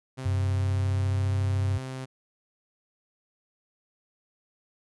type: tone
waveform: sawtooth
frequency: 130.81 Hz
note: C3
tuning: in tune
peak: -30 dBFS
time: 0.17-2.06 s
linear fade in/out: 20 ms
type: tone with pitch glide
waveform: sine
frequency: 95.5 to 97.23 Hz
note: G2 to G2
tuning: -45 to -14 cents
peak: -23 dBFS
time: 0.25-1.78 s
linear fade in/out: 10 ms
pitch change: +31 cents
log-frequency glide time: 0.62-1.39 s
effects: resampled to 24000 Hz